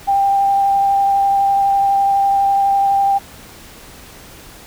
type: tone with vibrato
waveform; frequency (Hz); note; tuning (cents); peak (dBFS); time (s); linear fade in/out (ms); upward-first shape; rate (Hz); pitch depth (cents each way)
sine; 792; G5; +18; -11; 0.07-3.19; 20; sine; 12; 9
effects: pink hiss -39 dBFS RMS until 4.66 s

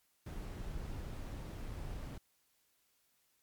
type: noise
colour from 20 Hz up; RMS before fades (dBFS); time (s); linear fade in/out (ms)
brown; -43; 0.26-2.18; 5
effects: white hiss -75 dBFS RMS until 3.42 s + MP3 96 kbps

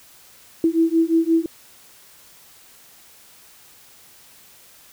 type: beating tone pair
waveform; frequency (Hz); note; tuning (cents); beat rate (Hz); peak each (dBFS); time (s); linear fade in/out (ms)
sine; 325.6 / 331.3; E4 / E4; -21 / +9; 5.7; -18; 0.64-1.46; 2
effects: white hiss -49 dBFS RMS until 4.92 s

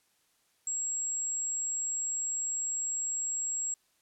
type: tone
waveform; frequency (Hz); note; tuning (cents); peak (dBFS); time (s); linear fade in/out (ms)
sine; 7620; A#8; +37; -30; 0.67-3.74; 2
effects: white hiss -71 dBFS RMS until 4.01 s + low-pass 12000 Hz 12 dB/octave

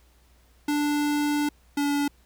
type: tone pair in turn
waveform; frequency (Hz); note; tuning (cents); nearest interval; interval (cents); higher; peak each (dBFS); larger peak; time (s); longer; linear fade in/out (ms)
square; 293.7 / 287; D4 / D4; 0 / -40; unison; 40; first; -23; neither; 0.68-1.49 / 1.77-2.08; first; 5
effects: added 60 Hz sine -57 dBFS peak until 2.25 s + pink hiss -63 dBFS RMS until 2.25 s

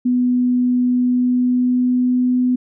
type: tone with pitch glide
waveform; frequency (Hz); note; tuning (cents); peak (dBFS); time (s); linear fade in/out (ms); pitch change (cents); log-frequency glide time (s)
sine; 248.1 to 250.4; B3 to B3; +8 to +24; -13; 0.05-2.56; 10; +16; 0.92-2.4
effects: none

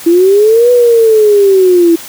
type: linear two-way sweep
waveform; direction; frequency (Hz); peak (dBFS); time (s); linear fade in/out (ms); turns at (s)
sine; up then down; 329.6 to 493.9 to 329.6; -3; 0.06-1.96; 10; 0.71
effects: white hiss -28 dBFS RMS until 2.08 s

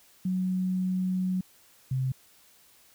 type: tone pair in turn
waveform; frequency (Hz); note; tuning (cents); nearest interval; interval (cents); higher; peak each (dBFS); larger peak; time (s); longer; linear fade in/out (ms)
sine; 185 / 130.81; F#3 / C3; 0 / 0; tritone; 600; first; -25; neither; 0.25-1.41 / 1.91-2.12; first; 5
effects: white hiss -59 dBFS RMS until 2.94 s

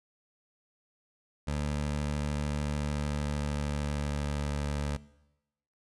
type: tone with pitch glide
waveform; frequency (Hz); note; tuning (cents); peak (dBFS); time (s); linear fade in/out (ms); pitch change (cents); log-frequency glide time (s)
20% pulse; 73.42 to 72.41; D2 to D2; 0 to -24; -25; 1.47-4.97; 10; -24; 2.75-4.52
effects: noise-tail reverb RT60 0.9 s tail -19 dB re dry + resampled to 24000 Hz

